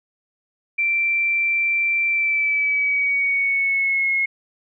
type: tone with pitch glide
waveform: sine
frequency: 2349 to 2167 Hz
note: D7 to C#7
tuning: 0 to -40 cents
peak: -17 dBFS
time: 0.78-4.26 s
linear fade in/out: 10 ms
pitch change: -140 cents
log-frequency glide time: 2.07-4.1 s
effects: none